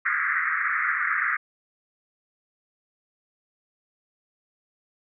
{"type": "band-pass noise", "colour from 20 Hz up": "white", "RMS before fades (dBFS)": -25, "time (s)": [0.05, 1.37], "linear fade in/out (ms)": 10, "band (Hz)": [1200, 2100], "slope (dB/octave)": 96, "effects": []}